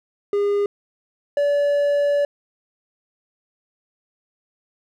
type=tone pair in turn; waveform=triangle; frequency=406.6 / 575 Hz; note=G#4 / D5; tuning=-37 / -37 cents; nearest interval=tritone; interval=600 cents; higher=second; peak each=-15 / -14 dBFS; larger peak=second; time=0.33-0.66 / 1.37-2.25 s; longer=second; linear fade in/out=2 ms; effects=none